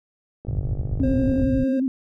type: click train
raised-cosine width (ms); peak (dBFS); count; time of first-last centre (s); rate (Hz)
2; -24; 49; 0.45-1.418; 49.6
type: low-pass noise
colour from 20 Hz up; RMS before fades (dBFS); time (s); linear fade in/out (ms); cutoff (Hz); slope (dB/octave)
white; -25; 0.48-1.64; 5; 140; 48
type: tone with vibrato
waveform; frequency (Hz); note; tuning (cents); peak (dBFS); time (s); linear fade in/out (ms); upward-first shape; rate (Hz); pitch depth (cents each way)
sine; 261.6; C4; 0; -19; 1-1.88; 0; square; 11; 48
type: tone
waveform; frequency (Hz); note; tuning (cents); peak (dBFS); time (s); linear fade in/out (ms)
triangle; 534; C5; +35; -25; 1.03-1.8; 5
effects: none